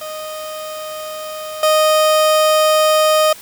30% pulse tone with level steps, 620 Hz, D#5, 6 cents flat, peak -23 / -8 dBFS, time 0.01-3.33 s, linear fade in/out 5 ms, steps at 1.63 s, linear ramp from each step 2 ms, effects white hiss -38 dBFS RMS until 3.41 s

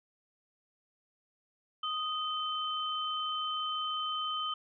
sine tone pair together, 1244.5 / 3077 Hz, D#6 / G7, 0 / -33 cents, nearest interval octave + major third, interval 1567 cents, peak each -34 / -35 dBFS, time 1.83-4.54 s, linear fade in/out 5 ms, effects none

